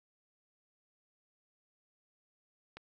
click, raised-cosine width 0.3 ms, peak -30 dBFS, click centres 2.77 s, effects none

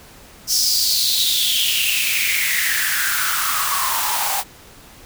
white noise with high-pass filter sweep, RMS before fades -19 dBFS, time 0.47-4.44 s, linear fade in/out 50 ms, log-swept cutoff 5500 to 770 Hz, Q 6.3, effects pink hiss -44 dBFS RMS until 5.05 s

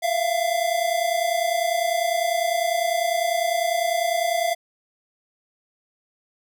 square tone pair together, 668.5 / 698.5 Hz, E5 / F5, +24 / 0 cents, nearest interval minor second, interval 76 cents, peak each -24 dBFS, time 0.02-4.55 s, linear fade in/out 20 ms, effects none

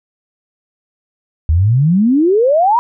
sine exponential sweep, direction up, 74.1 to 987.8 Hz, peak -8 dBFS, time 1.49-2.79 s, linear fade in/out 0 ms, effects none

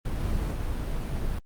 brown noise with level steps, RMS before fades -29 / -27 / -29 dBFS, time 0.05-1.39 s, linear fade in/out 5 ms, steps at 0.2 / 0.51 s, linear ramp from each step 10 ms, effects Opus 32 kbps

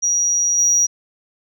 sine tone with level steps, 5760 Hz, F#8, 47 cents flat, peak -14 / -11 dBFS, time 0.02-0.87 s, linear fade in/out 20 ms, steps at 0.58 s, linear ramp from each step 5 ms, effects tanh soft clip ceiling -8 dBFS

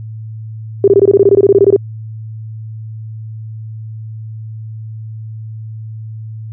sine tone bursts, 396.8 Hz, G4, 21 cents sharp, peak -3 dBFS, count 16, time 0.84-1.763 s, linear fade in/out 2 ms, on 38 ms, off 21 ms, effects added 110 Hz sine -24 dBFS peak until 6.52 s

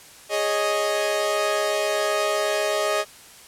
sawtooth chord, Ab suspended fourth, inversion none, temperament equal, 415.3 / 554.4 / 622.3 Hz, Ab4 / Db5 / Eb5, 0 / 0 / 0 cents, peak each -23 / -25 / -19 dBFS, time 0.29-3.05 s, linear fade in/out 50 ms, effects white hiss -46 dBFS RMS until 3.47 s + low-pass 11000 Hz 12 dB/octave

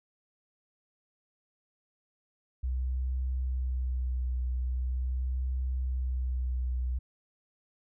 sine tone with vibrato, 63.3 Hz, B1, 43 cents sharp, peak -28 dBFS, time 2.63-6.99 s, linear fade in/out 10 ms, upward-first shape triangle, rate 0.42 Hz, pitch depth 28 cents each way, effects none

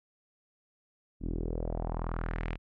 sawtooth tone with low-pass filter sweep, 40.94 Hz, E1, 11 cents flat, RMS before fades -34 dBFS, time 1.2-2.58 s, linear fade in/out 50 ms, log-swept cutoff 270 to 2700 Hz, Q 2.7, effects none

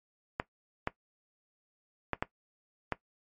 clicks, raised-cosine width 0.5 ms, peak -14 dBFS, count 5, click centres 0.399 / 0.874 / 2.133 / 2.225 / 2.923 s, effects noise-tail reverb RT60 0.1 s tail -17 dB re dry + MP3 48 kbps

